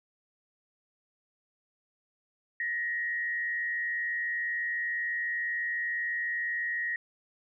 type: tone with frequency modulation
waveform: sine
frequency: 1888 Hz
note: A#6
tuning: 22 cents sharp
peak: -29 dBFS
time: 2.6-6.96 s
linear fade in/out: 2 ms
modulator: 114 Hz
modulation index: 0.54
effects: none

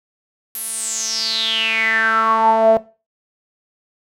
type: tone with band-pass filter sweep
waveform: sawtooth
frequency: 223.1 Hz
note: A3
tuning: 24 cents sharp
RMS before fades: -17 dBFS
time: 0.55-2.77 s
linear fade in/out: 0 ms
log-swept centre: 12000 to 600 Hz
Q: 8.8
effects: noise-tail reverb RT60 0.3 s tail -17 dB re dry

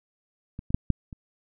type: clicks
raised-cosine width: 5 ms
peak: -23 / -21 / -7 / -8 / -27 dBFS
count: 5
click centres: 0.591 / 0.705 / 0.745 / 0.903 / 1.128 s
effects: none

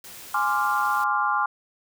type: noise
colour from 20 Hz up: white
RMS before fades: -42 dBFS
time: 0.04-1.04 s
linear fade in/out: 2 ms
type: chord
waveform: sine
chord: D half-diminished seventh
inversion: second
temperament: equal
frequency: 830.6 / 1046.5 / 1174.7 / 1396.9 Hz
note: Ab5 / C6 / D6 / F6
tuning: 0 / 0 / 0 / 0 cents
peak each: -26 dBFS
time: 0.34-1.46 s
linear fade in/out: 5 ms
effects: none

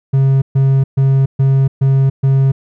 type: tone bursts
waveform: triangle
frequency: 135.1 Hz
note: C#3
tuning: 44 cents flat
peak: -6 dBFS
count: 6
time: 0.13-2.52 s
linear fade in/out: 10 ms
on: 290 ms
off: 130 ms
effects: none

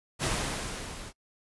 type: noise with level ramp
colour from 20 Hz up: pink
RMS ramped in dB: -27 to -44 dBFS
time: 0.19-1.13 s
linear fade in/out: 50 ms
effects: noise-tail reverb RT60 0.1 s tail -26 dB re dry + resampled to 24000 Hz

